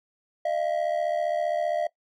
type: ring-modulated tone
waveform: triangle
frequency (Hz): 649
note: E5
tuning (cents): -27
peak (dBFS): -19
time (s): 0.45-1.87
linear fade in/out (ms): 5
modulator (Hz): 37.6
effects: noise-tail reverb RT60 0.1 s tail -19 dB re dry